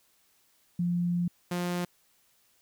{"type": "tone pair in turn", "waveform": ["sine", "sawtooth"], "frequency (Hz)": [174.61, 176.64], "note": ["F3", "F3"], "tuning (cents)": [0, 20], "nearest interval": "unison", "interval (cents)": 20, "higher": "second", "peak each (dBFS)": -25, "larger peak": "neither", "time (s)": [[0.79, 1.28], [1.51, 1.85]], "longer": "first", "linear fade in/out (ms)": 5, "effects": ["white hiss -67 dBFS RMS until 2.61 s"]}